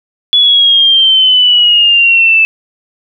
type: exponential sweep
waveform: sine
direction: down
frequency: 3423 to 2626 Hz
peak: -4 dBFS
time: 0.33-2.45 s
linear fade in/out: 0 ms
effects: none